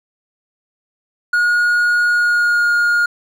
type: tone with pitch glide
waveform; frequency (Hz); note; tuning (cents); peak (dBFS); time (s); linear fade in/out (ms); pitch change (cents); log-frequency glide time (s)
triangle; 1441 to 1424.4; F#6 to F6; -46 to +34; -10; 1.33-3.06; 5; -20; 2.1-2.71
effects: none